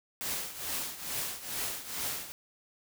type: noise with tremolo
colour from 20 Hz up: white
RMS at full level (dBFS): -33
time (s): 0.21-2.32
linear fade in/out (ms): 0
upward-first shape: triangle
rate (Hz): 2.3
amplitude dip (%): 80
effects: none